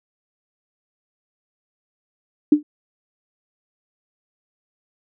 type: tone with exponential decay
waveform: sine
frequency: 297.8 Hz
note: D4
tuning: 24 cents sharp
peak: -5 dBFS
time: 2.52-2.63 s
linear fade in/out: 5 ms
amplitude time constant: 23 ms
effects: none